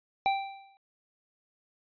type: tone with exponential decay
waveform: square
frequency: 784 Hz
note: G5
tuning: in tune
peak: -22 dBFS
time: 0.26-0.77 s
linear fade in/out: 0 ms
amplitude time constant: 110 ms
effects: resampled to 11025 Hz